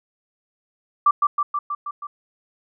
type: tone with echo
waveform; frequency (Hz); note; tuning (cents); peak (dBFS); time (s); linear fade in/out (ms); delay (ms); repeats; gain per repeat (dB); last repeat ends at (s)
sine; 1170; D6; -7; -11; 1.06-1.11; 5; 160; 6; -3; 2.07
effects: none